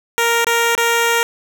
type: tone with dropouts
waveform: 10% pulse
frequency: 466.2 Hz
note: A#4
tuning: in tune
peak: -5 dBFS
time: 0.18-1.23 s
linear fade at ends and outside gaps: 0 ms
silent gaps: 0.445-0.468 / 0.751-0.778 s
effects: none